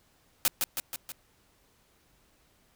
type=noise with echo; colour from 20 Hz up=white; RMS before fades=-24 dBFS; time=0.45-0.48 s; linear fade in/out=0 ms; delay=160 ms; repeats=4; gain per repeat=-4 dB; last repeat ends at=1.12 s; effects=pink hiss -66 dBFS RMS until 2.75 s